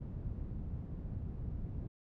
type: low-pass noise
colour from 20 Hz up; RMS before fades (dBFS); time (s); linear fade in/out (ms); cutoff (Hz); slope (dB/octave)
white; -41; 0-1.88; 20; 110; 12
effects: none